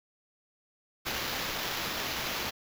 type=noise with sample-and-hold; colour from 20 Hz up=white; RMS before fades=-34 dBFS; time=1.05-2.51 s; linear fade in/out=20 ms; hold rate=8820 Hz; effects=none